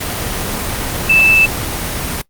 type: tone in noise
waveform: sine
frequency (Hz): 2637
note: E7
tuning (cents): 0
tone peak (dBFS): -7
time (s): 1.09-1.46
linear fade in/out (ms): 10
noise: pink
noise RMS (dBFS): -20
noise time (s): 0-2.22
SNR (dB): +10
effects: noise-tail reverb RT60 0.1 s tail -19 dB re dry + Opus 24 kbps